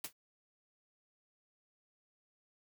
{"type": "noise with exponential decay", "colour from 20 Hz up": "white", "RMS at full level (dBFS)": -35, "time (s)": [0.04, 0.13], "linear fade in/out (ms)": 5, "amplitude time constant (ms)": 18, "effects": []}